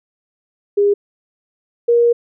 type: tone pair in turn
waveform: sine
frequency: 406.5 / 472.7 Hz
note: G#4 / A#4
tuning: -37 / +24 cents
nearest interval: minor third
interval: 261 cents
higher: second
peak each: -10 / -9 dBFS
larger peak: second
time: 0.77-0.94 / 1.88-2.13 s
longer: second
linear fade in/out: 10 ms
effects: none